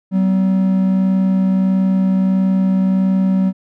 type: tone pair together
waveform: triangle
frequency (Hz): 190.07 / 251.6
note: F#3 / B3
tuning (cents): +47 / +32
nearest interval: perfect fourth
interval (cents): 485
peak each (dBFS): -10 / -22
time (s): 0.11-3.53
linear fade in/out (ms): 50
effects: none